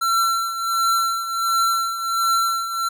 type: tone with tremolo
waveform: square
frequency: 1352 Hz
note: E6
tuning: 43 cents sharp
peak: -16 dBFS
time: 0.01-2.89 s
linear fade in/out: 10 ms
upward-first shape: triangle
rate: 1.4 Hz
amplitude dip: 70%
effects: none